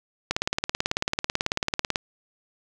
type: click train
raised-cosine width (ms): 0.2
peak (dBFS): -6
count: 31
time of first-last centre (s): 0.31-1.958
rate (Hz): 18.2
effects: none